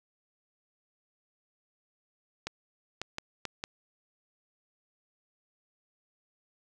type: clicks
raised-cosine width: 0.2 ms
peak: -17 dBFS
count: 5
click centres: 2.47 / 3.016 / 3.184 / 3.453 / 3.639 s
effects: none